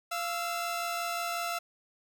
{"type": "tone pair together", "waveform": "sawtooth", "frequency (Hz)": [692, 1318.5], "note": ["F5", "E6"], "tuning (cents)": [-16, 0], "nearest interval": "major seventh", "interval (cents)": 1116, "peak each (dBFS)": [-30, -31], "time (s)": [0.11, 1.59], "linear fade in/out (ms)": 10, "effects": []}